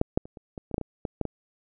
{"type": "clicks", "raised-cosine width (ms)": 2, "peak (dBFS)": [-8, -8, -29, -29, -23, -27, -13, -14, -19, -16, -13, -17], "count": 12, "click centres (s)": [0.014, 0.175, 0.255, 0.372, 0.578, 0.713, 0.743, 0.781, 0.813, 1.052, 1.213, 1.253], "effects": []}